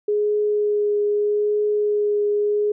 sine tone with vibrato, 416.4 Hz, G#4, 5 cents sharp, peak -17 dBFS, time 0.08-2.72 s, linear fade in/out 5 ms, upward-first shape triangle, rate 0.8 Hz, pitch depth 13 cents each way, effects none

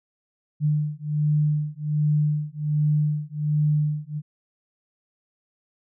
sine beating tone pair, 149.5 / 150.8 Hz, D3 / D3, +31 / +46 cents, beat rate 1.3 Hz, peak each -23 dBFS, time 0.6-4.22 s, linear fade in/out 50 ms, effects none

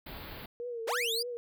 pink band-stop noise, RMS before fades -44 dBFS, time 0.06-0.46 s, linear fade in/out 5 ms, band 4700 to 12000 Hz, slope 96 dB/octave
sine tone with vibrato, 470 Hz, A#4, 14 cents sharp, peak -35 dBFS, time 0.6-1.37 s, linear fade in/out 0 ms, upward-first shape triangle, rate 3.3 Hz, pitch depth 87 cents each way
40% pulse linear sweep, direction up, 329.6 to 5000 Hz, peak -29 dBFS, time 0.87-1.23 s, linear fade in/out 10 ms
effects none

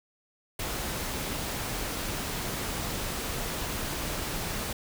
pink noise, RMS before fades -33 dBFS, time 0.59-4.73 s, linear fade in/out 5 ms, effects none

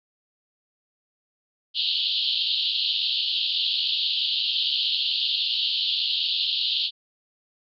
pink band-pass noise, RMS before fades -25 dBFS, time 1.74-6.91 s, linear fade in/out 50 ms, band 2900 to 4500 Hz, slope 96 dB/octave, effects none

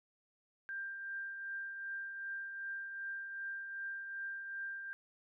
sine tone with tremolo, 1587 Hz, G6, 21 cents sharp, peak -38 dBFS, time 0.69-4.93 s, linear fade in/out 0 ms, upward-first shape triangle, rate 2.6 Hz, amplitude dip 45%, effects none

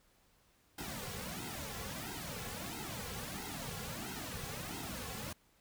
pink noise with flanger, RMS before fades -43 dBFS, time 0.78-5.33 s, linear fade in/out 5 ms, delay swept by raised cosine 1.7 to 3.3 ms, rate 1.5 Hz, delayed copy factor -0.9, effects pink hiss -70 dBFS RMS until 5.6 s

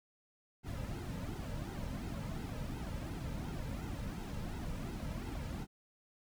brown noise with flanger, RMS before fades -41 dBFS, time 0.63-5.67 s, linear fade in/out 50 ms, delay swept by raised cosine 1.7 to 2.8 ms, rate 2.8 Hz, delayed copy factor -0.7, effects none

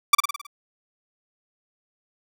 sawtooth tone with echo, 1164 Hz, D6, 16 cents flat, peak -6 dBFS, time 0.13-0.15 s, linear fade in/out 5 ms, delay 53 ms, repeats 6, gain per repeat -5 dB, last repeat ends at 0.468 s, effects none

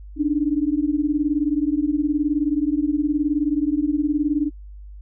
sine beating tone pair, 286.9 / 305.9 Hz, D4 / D#4, -40 / -29 cents, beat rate 19 Hz, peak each -21 dBFS, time 0.16-4.51 s, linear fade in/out 50 ms, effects added 50 Hz sine -36 dBFS peak until 5.01 s

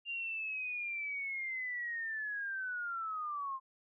sine linear sweep, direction down, 2800 to 1046.5 Hz, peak -36 dBFS, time 0.05-3.6 s, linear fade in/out 50 ms, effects none

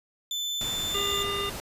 35% pulse tone with pitch glide, 3520 to 3542 Hz, A7 to A7, 0 to +11 cents, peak -27 dBFS, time 0.31-1.23 s, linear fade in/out 2 ms, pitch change +11 cents, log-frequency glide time 0.43-0.86 s
pink noise, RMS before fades -37 dBFS, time 0.61-1.6 s, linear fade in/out 0 ms
harmonic tone, 401.2 Hz, G4, 40 cents sharp, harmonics 1 / 3 / 5 / 7 / 9, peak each -33 / -33 / -39 / -35 / -33 dBFS, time 0.94-1.5 s, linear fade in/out 10 ms
effects resampled to 32000 Hz

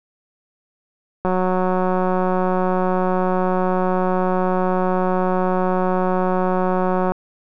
click train, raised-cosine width 1 ms, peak -7 dBFS, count 1081, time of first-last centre 1.25-7.12 s, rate 184 Hz, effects none

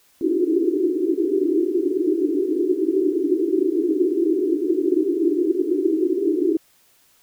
white band-pass noise, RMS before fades -20 dBFS, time 0.21-6.57 s, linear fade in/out 2 ms, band 300 to 390 Hz, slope 96 dB/octave, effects white hiss -58 dBFS RMS until 7.22 s

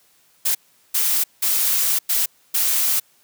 blue noise bursts at uneven times, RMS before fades -19 dBFS, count 5, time 0.45-0.55 / 0.94-1.24 / 1.42-1.99 / 2.09-2.26 / 2.54-3 s, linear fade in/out 10 ms, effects white hiss -58 dBFS RMS until 3.23 s + high-pass 80 Hz 12 dB/octave

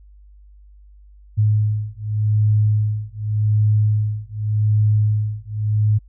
sine beating tone pair, 105.9 / 106.76 Hz, G#2 / G#2, +34 / +48 cents, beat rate 0.86 Hz, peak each -18 dBFS, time 1.37-5.99 s, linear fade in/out 20 ms, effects added 50 Hz sine -43 dBFS peak until 6.08 s

